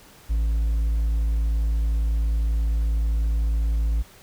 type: tone with hard clipping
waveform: triangle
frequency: 55 Hz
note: A1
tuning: in tune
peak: -20 dBFS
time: 0.29-4.03 s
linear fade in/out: 20 ms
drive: 5 dB
effects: pink hiss -50 dBFS RMS until 4.22 s